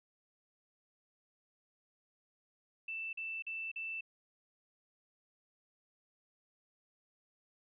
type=tone bursts; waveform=sine; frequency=2658 Hz; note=E7; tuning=14 cents sharp; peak=-38 dBFS; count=4; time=2.88-4.009 s; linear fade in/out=5 ms; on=250 ms; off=43 ms; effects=none